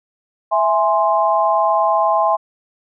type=chord; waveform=sine; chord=E augmented; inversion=none; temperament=equal; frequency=659.3 / 830.6 / 1046.5 Hz; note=E5 / G#5 / B#5; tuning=0 / 0 / 0 cents; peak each=-17 dBFS; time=0.51-2.37 s; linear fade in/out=20 ms; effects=none